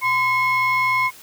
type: tone pair together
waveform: sine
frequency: 1023.9 / 2175 Hz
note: C6 / C#7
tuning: -38 / -33 cents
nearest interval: octave + minor second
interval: 1305 cents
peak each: -17 dBFS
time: 0.01-1.11 s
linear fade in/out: 50 ms
effects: tanh soft clip ceiling -13 dBFS + white hiss -44 dBFS RMS until 1.22 s